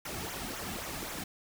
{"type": "noise with flanger", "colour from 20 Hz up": "pink", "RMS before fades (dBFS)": -39, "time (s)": [0.05, 1.24], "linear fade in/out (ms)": 5, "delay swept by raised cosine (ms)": [0.21, 2.11], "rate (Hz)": 3.8, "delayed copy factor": -0.6, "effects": []}